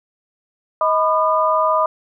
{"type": "tone cluster", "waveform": "sine", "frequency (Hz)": [631, 996, 1215], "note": ["D#5", "B5", "D#6"], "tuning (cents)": [24, 14, -42], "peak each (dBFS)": -18, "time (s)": [0.81, 1.86], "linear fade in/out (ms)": 2, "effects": []}